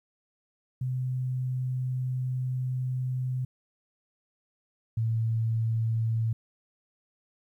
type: tone pair in turn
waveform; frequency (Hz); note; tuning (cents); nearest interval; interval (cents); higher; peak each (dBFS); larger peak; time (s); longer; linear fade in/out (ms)
sine; 127.8 / 113.1; C3 / A2; -40 / +48; major second; 212; first; -27 / -24; second; 0.81-3.45 / 4.97-6.33; first; 5
effects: 11-bit